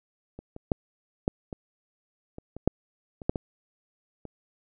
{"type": "clicks", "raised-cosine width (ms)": 2, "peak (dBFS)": [-27, -26, -9, -10, -22, -26, -25, -6, -26, -9, -16, -26], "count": 12, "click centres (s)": [0.39, 0.564, 0.718, 1.279, 1.528, 2.384, 2.566, 2.676, 3.218, 3.295, 3.358, 4.253], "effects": []}